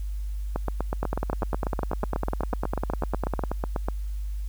two click trains, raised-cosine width 1 ms, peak -13 / -12 dBFS, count 28 / 25, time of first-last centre 0.56-3.885 / 1.03-3.437 s, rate 8.12 / 9.97 Hz, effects added 50 Hz sine -28 dBFS peak until 4.48 s + white hiss -57 dBFS RMS until 4.48 s

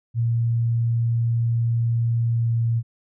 sine tone with pitch glide, 116.54 to 115.8 Hz, A#2 to A#2, 0 to -11 cents, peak -18 dBFS, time 0.14-2.83 s, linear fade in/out 50 ms, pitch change -11 cents, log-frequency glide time 2.29-2.54 s, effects none

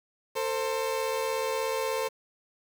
30% pulse tone pair together, 449.4 / 526 Hz, A4 / C5, +37 / +9 cents, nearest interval minor third, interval 272 cents, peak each -28 dBFS, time 0.35-2.09 s, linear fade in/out 20 ms, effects 8-bit

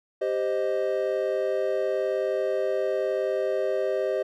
triangle chord, C minor, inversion second, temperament equal, 392 / 523.3 / 622.3 Hz, G4 / C5 / Eb5, 0 / 0 / 0 cents, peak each -26 dBFS, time 0.21-4.23 s, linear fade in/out 10 ms, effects none

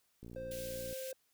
click train, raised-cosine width 3 ms, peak -37 dBFS, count 42, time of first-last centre 0.23-0.927 s, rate 58.8 Hz
triangle tone, 524 Hz, C5, 2 cents sharp, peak -39 dBFS, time 0.36-1.13 s, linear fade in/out 2 ms
white high-pass noise, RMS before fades -48 dBFS, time 0.51-1.12 s, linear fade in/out 5 ms, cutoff 2200 Hz, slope 24 dB/octave
effects white hiss -75 dBFS RMS until 1.33 s

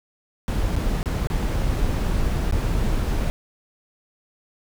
brown noise with dropouts, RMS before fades -22 dBFS, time 0.48-3.3 s, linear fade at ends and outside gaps 0 ms, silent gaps 0.756-0.764 / 1.029-1.058 / 1.272-1.301 / 2.511-2.524 s, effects none

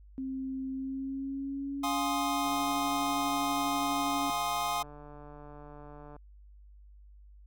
sine tone with pitch glide, 264.4 to 281.7 Hz, C4 to C#4, +18 to +28 cents, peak -33 dBFS, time 0.18-4.3 s, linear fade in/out 0 ms, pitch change +110 cents, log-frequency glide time 0.71-1.97 s
square chord, F minor seventh, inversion none, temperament equal with one note detuned, 706.2 / 830.6 / 1046.5 / 1244.5 Hz, F5 / Ab5 / C6 / Eb6, +19 / 0 / 0 / 0 cents, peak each -36 dBFS, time 1.83-4.83 s, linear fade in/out 10 ms
click train, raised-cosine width 1 ms, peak -36 dBFS, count 547, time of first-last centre 2.45-6.164 s, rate 147 Hz
effects added 50 Hz sine -51 dBFS peak until 7.46 s

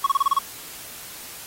triangle tone bursts, 1108.7 Hz, C#6, in tune, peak -13 dBFS, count 7, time 0.04-0.389 s, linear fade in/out 5 ms, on 25 ms, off 29 ms, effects white hiss -39 dBFS RMS until 1.46 s + AAC 48 kbps

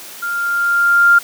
sine tone with level ramp, 1396.9 Hz, F6, in tune, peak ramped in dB -19 to -5 dBFS, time 0.22-1.19 s, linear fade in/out 10 ms, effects white hiss -34 dBFS RMS until 1.23 s + high-pass 200 Hz 12 dB/octave

